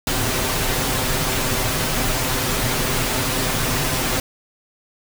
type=noise with comb filter; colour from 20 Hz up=pink; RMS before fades=-21 dBFS; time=0.07-4.2 s; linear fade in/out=2 ms; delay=7.8 ms; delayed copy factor=+0.6; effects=none